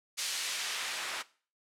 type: noise with band-pass filter sweep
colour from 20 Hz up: white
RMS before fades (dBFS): -36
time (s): 0.17-1.23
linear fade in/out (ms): 20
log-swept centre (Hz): 4400 to 1500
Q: 0.71
effects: noise-tail reverb RT60 0.4 s tail -19 dB re dry + low-pass 12000 Hz 12 dB/octave